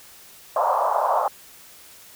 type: band-pass noise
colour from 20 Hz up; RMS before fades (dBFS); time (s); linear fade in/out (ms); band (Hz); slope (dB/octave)
white; -21; 0.56-1.28; 2; 570 to 1100; 48
effects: white hiss -47 dBFS RMS until 2.15 s